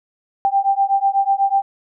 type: beating tone pair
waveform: sine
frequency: 784 / 792.1 Hz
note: G5 / G5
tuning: 0 / +18 cents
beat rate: 8.1 Hz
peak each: -17 dBFS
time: 0.45-1.62 s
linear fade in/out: 0 ms
effects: none